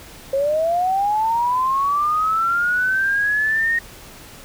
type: linear sweep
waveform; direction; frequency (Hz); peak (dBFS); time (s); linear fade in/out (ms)
sine; up; 534 to 1864.7; -16; 0.33-3.79; 5
effects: pink hiss -41 dBFS RMS until 4.44 s